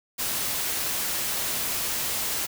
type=noise; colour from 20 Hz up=white; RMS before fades=-28 dBFS; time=0.18-2.47 s; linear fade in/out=20 ms; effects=none